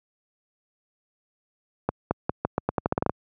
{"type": "accelerating click train", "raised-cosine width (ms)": 1, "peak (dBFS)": -8, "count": 13, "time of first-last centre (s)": [1.89, 3.095], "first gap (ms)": 220, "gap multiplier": 0.84, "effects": ["high-pass 80 Hz 12 dB/octave"]}